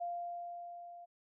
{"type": "tone with level ramp", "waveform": "sine", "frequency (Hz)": 696, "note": "F5", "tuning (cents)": -6, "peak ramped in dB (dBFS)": [-35, -49], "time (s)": [0, 1.06], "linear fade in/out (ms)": 20, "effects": []}